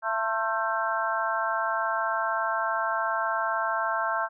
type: harmonic tone with a mistuned harmonic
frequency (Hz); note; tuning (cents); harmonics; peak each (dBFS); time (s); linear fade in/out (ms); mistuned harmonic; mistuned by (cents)
223.4; A3; +27; 3 / 4 / 5 / 6 / 7; -31 / -31 / -31 / -31 / -31; 0.02-4.29; 50; 5; -62
effects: none